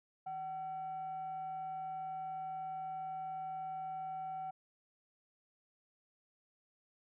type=tone with frequency modulation; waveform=sine; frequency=758 Hz; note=F#5; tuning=42 cents sharp; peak=-38 dBFS; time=0.26-4.51 s; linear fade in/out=10 ms; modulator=599 Hz; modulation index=0.22; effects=tanh soft clip ceiling -35 dBFS